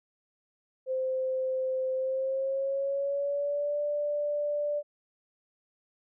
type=tone with pitch glide; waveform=sine; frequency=520 to 587.1 Hz; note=C5 to D5; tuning=-11 to -1 cents; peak=-27 dBFS; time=0.86-4.83 s; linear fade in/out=50 ms; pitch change=+210 cents; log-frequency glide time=1.94-3.8 s; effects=none